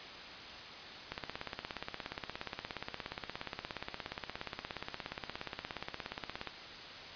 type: click train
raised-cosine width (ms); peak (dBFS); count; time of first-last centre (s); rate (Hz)
0.3; -22; 92; 1.12-6.473; 17
effects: white hiss -47 dBFS RMS until 7.15 s + resampled to 11025 Hz